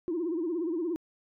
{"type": "tone with vibrato", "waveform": "sine", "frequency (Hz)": 336, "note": "E4", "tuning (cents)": 33, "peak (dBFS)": -27, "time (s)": [0.08, 0.96], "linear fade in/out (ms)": 0, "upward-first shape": "sine", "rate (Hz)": 17, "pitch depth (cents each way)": 130, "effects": ["tanh soft clip ceiling -24 dBFS"]}